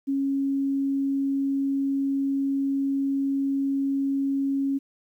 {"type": "tone", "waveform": "sine", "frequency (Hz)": 274.8, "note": "C#4", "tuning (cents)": -15, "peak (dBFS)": -22, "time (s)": [0.07, 4.79], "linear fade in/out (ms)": 20, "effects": ["10-bit"]}